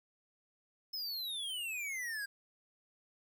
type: exponential sweep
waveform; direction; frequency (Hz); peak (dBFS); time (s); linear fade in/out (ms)
square; down; 5240 to 1594; -38; 0.93-2.26; 10
effects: 12-bit